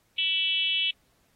sine tone with frequency modulation, 2990 Hz, F#7, 17 cents sharp, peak -23 dBFS, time 0.18-0.91 s, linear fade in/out 5 ms, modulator 346 Hz, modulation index 1.2, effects pink hiss -68 dBFS RMS until 1.35 s + AAC 48 kbps

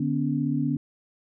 sine tone cluster, 148.4 / 245.9 / 282.2 Hz, D3 / B3 / C#4, +18 / -7 / +31 cents, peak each -27 dBFS, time 0-0.77 s, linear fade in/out 5 ms, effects none

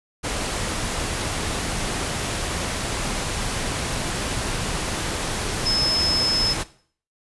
sine tone in noise, 5190 Hz, E8, 28 cents flat, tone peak -19 dBFS, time 5.65-6.54 s, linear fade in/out 20 ms, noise pink, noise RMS -26 dBFS, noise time 0.23-6.64 s, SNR +4 dB, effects noise-tail reverb RT60 0.5 s tail -17 dB re dry + resampled to 24000 Hz

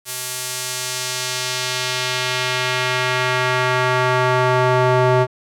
square tone with band-pass filter sweep, 126.9 Hz, B2, 47 cents sharp, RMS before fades -19 dBFS, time 0.05-5.27 s, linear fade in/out 50 ms, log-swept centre 11000 to 670 Hz, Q 0.85, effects none

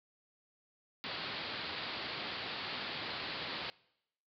white low-pass noise, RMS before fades -41 dBFS, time 1.04-3.7 s, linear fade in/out 0 ms, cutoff 4700 Hz, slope 96 dB/octave, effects noise-tail reverb RT60 0.8 s tail -23 dB re dry + high-pass 100 Hz 12 dB/octave

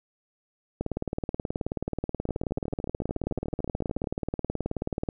two click trains, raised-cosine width 2 ms, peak -15 / -20 dBFS, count 81 / 25, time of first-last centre 0.81-5.088 / 2.29-4.042 s, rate 18.7 / 13.7 Hz, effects none

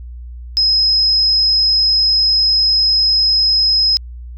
sine tone, 5110 Hz, D#8, 45 cents sharp, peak -10 dBFS, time 0.57-3.97 s, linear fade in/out 0 ms, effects added 60 Hz sine -28 dBFS peak until 4.37 s

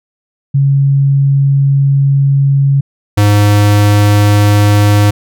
sine / square tone pair in turn, 138.59 / 103.29 Hz, C#3 / G#2, 0 / -9 cents, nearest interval perfect fourth, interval 509 cents, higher first, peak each -6 dBFS, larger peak neither, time 0.54-2.81 / 3.17-5.11 s, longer first, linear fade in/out 10 ms, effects none

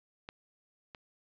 clicks, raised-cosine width 0.3 ms, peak -26 / -30 dBFS, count 2, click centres 0.289 / 0.948 s, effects resampled to 11025 Hz + 10-bit

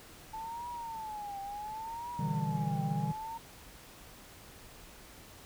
sine tone with vibrato, 873 Hz, A5, 14 cents flat, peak -38 dBFS, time 0.33-3.38 s, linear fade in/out 10 ms, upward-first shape triangle, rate 0.7 Hz, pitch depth 180 cents each way
triangle chord, E minor seventh, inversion second, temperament just, 123.61 / 148.33 / 164.81 / 197.78 Hz, B2 / D3 / E3 / G3, +2 / +18 / 0 / +16 cents, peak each -38 / -32 / -34 / -36 dBFS, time 2.19-3.12 s, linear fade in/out 5 ms
effects pink hiss -53 dBFS RMS until 5.45 s

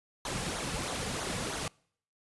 pink noise with flanger, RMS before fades -35 dBFS, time 0.25-1.68 s, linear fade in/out 2 ms, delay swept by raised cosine 0.37 to 3.27 ms, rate 3.1 Hz, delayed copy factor -0.6, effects noise-tail reverb RT60 0.6 s tail -26 dB re dry + resampled to 24000 Hz

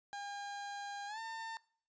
30% pulse tone with pitch glide, 808 to 901.7 Hz, G#5 to A5, -48 to +42 cents, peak -39 dBFS, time 0.13-1.57 s, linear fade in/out 0 ms, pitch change +190 cents, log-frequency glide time 1.07-1.19 s, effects noise-tail reverb RT60 0.5 s tail -22 dB re dry + resampled to 16000 Hz

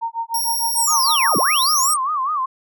sine tone with tremolo, 919 Hz, A#5, 25 cents flat, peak -19 dBFS, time 0.01-1.33 s, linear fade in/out 20 ms, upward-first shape sine, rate 6.6 Hz, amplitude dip 100%
5% pulse tone, 5588 Hz, F8, in tune, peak -14 dBFS, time 0.34-1.94 s, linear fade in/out 5 ms
sine linear two-way sweep, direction down then up, 9010 to 136.4 to 9010 Hz, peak -18 dBFS, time 0.75-1.97 s, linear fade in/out 20 ms, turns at 1.37 s
sine tone with vibrato, 1136 Hz, C#6, 42 cents sharp, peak -18 dBFS, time 0.87-2.46 s, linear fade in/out 10 ms, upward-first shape sine, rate 5 Hz, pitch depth 170 cents each way
effects none

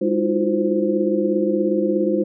sine tone cluster, 203.8 / 313.5 / 341.6 / 358.5 / 519 Hz, G#3 / D#4 / F4 / F4 / C5, -32 / +13 / -38 / +45 / -14 cents, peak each -23 dBFS, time 0.01-2.24 s, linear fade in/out 10 ms, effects none

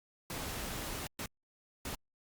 pink noise bursts at uneven times, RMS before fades -40 dBFS, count 3, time 0.3-1.07 / 1.19-1.26 / 1.85-1.95 s, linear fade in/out 2 ms, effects Opus 48 kbps

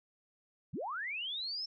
sine linear sweep, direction up, 92.5 to 5370 Hz, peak -36 dBFS, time 0.73-1.66 s, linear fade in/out 10 ms, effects none

